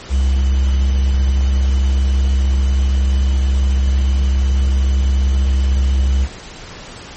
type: tone with quantisation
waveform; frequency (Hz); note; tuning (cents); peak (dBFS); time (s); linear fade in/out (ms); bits
triangle; 66.5; C2; +29; -9; 0.09-6.28; 50; 6
effects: pink hiss -34 dBFS RMS until 7.16 s + MP3 32 kbps